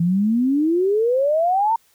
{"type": "exponential sweep", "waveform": "sine", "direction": "up", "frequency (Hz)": [164.81, 932.3], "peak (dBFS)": -15, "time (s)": [0, 1.76], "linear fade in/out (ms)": 5, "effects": ["white hiss -59 dBFS RMS until 1.94 s"]}